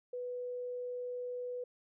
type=tone; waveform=sine; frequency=493.9 Hz; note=B4; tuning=in tune; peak=-37 dBFS; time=0.13-1.64 s; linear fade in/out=5 ms; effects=none